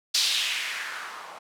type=noise with low-pass filter sweep; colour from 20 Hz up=violet; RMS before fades=-29 dBFS; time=0.14-1.39 s; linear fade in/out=10 ms; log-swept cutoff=4500 to 840 Hz; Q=2.3; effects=none